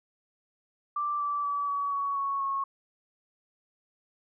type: tone with pitch steps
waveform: sine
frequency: 1174.7 / 1161.2 / 1147.9 / 1134.7 / 1121.7 / 1108.8 / 1096 Hz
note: D6 / D6 / D6 / C#6 / C#6 / C#6 / C#6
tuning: 0 / -20 / -40 / +40 / +20 / 0 / -20 cents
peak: -27 dBFS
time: 0.96-2.64 s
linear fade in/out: 5 ms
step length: 240 ms
effects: none